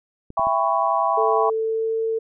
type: clicks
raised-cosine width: 3 ms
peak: -24 dBFS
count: 3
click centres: 0.304 / 0.395 / 0.47 s
type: chord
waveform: sine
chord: C# half-diminished seventh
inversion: first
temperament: just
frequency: 665.2 / 798.3 / 997.9 / 1108.7 Hz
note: E5 / G5 / B5 / C#6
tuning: +16 / +31 / +18 / 0 cents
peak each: -23 dBFS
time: 0.37-1.5 s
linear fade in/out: 5 ms
type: tone with pitch glide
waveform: sine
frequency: 441.3 to 448 Hz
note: A4 to A4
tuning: +5 to +31 cents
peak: -20 dBFS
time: 1.17-2.19 s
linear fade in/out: 10 ms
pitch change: +26 cents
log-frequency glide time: 1.36-1.94 s
effects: none